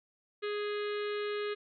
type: harmonic tone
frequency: 415.3 Hz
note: G#4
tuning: in tune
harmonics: 1 / 3 / 4 / 5 / 6 / 7 / 8 / 9 / 10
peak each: -33 / -43 / -45 / -47 / -49 / -50 / -51 / -52 / -53 dBFS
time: 0.42-1.55 s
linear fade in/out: 20 ms
effects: none